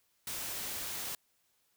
white noise, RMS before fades -39 dBFS, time 0.27-1.15 s, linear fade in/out 2 ms, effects white hiss -74 dBFS RMS until 1.76 s

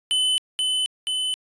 square tone with echo, 3023 Hz, F#7, 36 cents sharp, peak -19 dBFS, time 0.11-0.38 s, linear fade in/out 0 ms, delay 480 ms, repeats 2, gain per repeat -2 dB, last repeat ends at 1.34 s, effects resampled to 22050 Hz

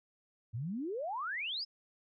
sine exponential sweep, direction up, 103.83 to 5280 Hz, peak -35 dBFS, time 0.53-1.65 s, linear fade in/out 20 ms, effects none

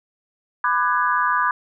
sine chord, G# half-diminished seventh, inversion first, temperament just, 996.7 / 1196.1 / 1495.1 / 1661.2 Hz, B5 / D6 / F#6 / G#6, +16 / +31 / +18 / 0 cents, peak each -21 / -21 / -25 / -24 dBFS, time 0.64-1.51 s, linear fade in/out 2 ms, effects none

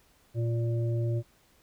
harmonic tone, 116.54 Hz, A#2, in tune, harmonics 1 / 3 / 5, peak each -26 / -36 / -40 dBFS, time 0.34-1.23 s, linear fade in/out 50 ms, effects pink hiss -64 dBFS RMS until 1.62 s

